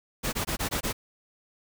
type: noise bursts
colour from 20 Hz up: pink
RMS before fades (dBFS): -29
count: 6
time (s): 0.23-0.93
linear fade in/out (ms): 20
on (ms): 100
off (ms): 20
effects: none